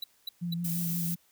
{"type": "tone bursts", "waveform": "square", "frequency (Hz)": 3947, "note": "B7", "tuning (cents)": -2, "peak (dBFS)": -33, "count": 3, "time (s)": [0.02, 0.54], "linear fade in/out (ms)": 5, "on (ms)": 20, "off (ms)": 230}
{"type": "tone with vibrato", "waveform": "sine", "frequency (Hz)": 170.9, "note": "F3", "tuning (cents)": -37, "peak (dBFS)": -30, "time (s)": [0.41, 1.16], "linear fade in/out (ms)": 20, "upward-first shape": "sine", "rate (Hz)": 5.8, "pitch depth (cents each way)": 33}
{"type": "noise", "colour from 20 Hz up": "violet", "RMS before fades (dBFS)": -35, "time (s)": [0.64, 1.15], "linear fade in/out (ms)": 10}
{"effects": ["white hiss -66 dBFS RMS until 1.31 s"]}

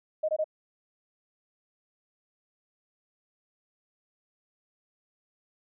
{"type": "tone bursts", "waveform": "sine", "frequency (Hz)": 622.3, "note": "D#5", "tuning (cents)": 0, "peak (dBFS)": -24, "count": 3, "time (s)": [0.23, 0.443], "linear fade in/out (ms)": 10, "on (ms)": 57, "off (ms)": 21, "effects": []}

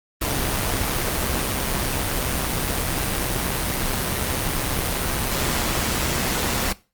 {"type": "noise with amplitude modulation", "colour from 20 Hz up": "pink", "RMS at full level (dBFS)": -21, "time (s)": [0.21, 6.73], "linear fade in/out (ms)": 10, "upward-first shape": "sine", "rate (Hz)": 133, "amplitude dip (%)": 45, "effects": ["noise-tail reverb RT60 0.3 s tail -19 dB re dry", "Opus 32 kbps"]}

